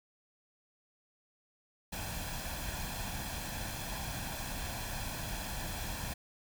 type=noise with comb filter; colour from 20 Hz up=pink; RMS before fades=-39 dBFS; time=1.92-6.14 s; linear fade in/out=10 ms; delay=1.2 ms; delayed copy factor=+0.6; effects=none